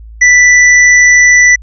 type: tone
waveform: square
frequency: 1975.5 Hz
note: B6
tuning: in tune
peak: -3 dBFS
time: 0.21-1.56 s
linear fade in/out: 10 ms
effects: added 55 Hz sine -28 dBFS peak until 1.62 s + resampled to 16000 Hz